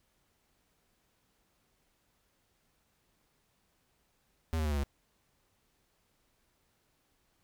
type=tone with pitch steps; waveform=square; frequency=80.9 / 77.96 / 75.13 / 72.41 / 69.78 Hz; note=E2 / D#2 / D2 / D2 / C#2; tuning=-32 / +4 / +40 / -24 / +12 cents; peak=-30 dBFS; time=4.53-4.835 s; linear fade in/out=0 ms; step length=61 ms; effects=pink hiss -74 dBFS RMS until 7.43 s